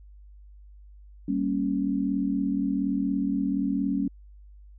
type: chord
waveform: sine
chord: G diminished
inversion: none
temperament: equal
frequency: 196 / 233.1 / 277.2 Hz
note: G3 / Bb3 / Db4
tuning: 0 / 0 / 0 cents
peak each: -28 / -31 / -26 dBFS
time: 1.28-4.08 s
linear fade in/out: 5 ms
effects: added 50 Hz sine -46 dBFS peak until 4.78 s

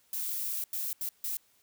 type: noise bursts at uneven times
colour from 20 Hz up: violet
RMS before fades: -34 dBFS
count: 4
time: 0.13-0.64 / 0.73-0.93 / 1.01-1.09 / 1.24-1.37 s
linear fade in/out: 2 ms
effects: white hiss -67 dBFS RMS until 1.62 s

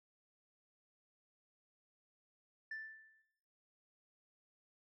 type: tone with exponential decay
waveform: sine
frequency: 1765 Hz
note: A6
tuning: 5 cents sharp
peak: -38 dBFS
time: 2.71-3.22 s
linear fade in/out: 5 ms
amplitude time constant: 110 ms
effects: noise-tail reverb RT60 0.9 s tail -18 dB re dry + tanh soft clip ceiling -40 dBFS

